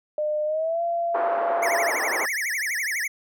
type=tone with pitch glide; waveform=sine; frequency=605 to 683 Hz; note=D#5 to F5; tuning=-49 to -39 cents; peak=-22 dBFS; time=0.18-1.89 s; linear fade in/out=2 ms; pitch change=+210 cents; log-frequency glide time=0.45-0.82 s
type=band-pass noise; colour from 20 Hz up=white; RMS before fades=-28 dBFS; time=1.14-2.26 s; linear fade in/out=10 ms; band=380 to 1200 Hz; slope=24 dB/octave
type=tone with vibrato; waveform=square; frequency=1959 Hz; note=B6; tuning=15 cents flat; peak=-25 dBFS; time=1.62-3.08 s; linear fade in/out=10 ms; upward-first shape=triangle; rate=12 Hz; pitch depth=300 cents each way
effects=none